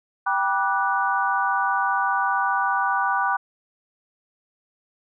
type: chord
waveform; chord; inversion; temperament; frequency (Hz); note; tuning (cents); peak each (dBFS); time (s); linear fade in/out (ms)
sine; G major seventh; none; equal with one note detuned; 784 / 969.1 / 1174.7 / 1480; G5 / B5 / D6 / F#6; 0 / -33 / 0 / 0; -25; 0.26-3.37; 10
effects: none